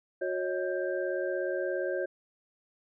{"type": "tone cluster", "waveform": "sine", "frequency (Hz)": [365.3, 550, 627, 1579], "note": ["F#4", "C#5", "D#5", "G6"], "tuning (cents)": [-22, -14, 13, 12], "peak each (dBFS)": [-33, -32, -37, -39], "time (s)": [0.21, 2.06], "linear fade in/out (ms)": 10, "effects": []}